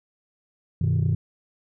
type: chord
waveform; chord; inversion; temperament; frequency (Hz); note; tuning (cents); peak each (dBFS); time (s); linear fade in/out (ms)
sine; G augmented; none; equal with one note detuned; 95.71 / 123.47 / 155.56; G2 / B2 / D#3; -41 / 0 / 0; -22; 0.81-1.15; 5
effects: tanh soft clip ceiling -15 dBFS